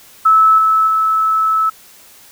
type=tone with level steps; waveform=sine; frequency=1304 Hz; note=E6; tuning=19 cents flat; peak=-6 / -9 / -11 dBFS; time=0.25-1.7 s; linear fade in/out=10 ms; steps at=0.58 / 0.87 s; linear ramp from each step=5 ms; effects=white hiss -43 dBFS RMS until 2.31 s